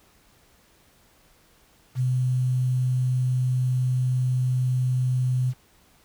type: tone with quantisation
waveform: sine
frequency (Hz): 127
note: B2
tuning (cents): +49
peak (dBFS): -20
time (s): 1.95-5.54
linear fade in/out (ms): 50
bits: 8
effects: pink hiss -59 dBFS RMS until 6.04 s